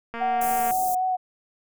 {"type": "click train", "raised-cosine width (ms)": 0.5, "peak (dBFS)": -19, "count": 133, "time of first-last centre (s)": [0.14, 0.709], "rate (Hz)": 232}
{"type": "tone with vibrato", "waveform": "sine", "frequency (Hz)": 740, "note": "F#5", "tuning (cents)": 0, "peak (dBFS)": -21, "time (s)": [0.2, 1.17], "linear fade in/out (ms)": 20, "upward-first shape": "sine", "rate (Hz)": 3.8, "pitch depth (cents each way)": 19}
{"type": "band-stop noise", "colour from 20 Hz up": "white", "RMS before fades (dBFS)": -32, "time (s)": [0.41, 0.95], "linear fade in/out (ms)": 5, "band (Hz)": [750, 6900], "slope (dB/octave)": 24}
{"effects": []}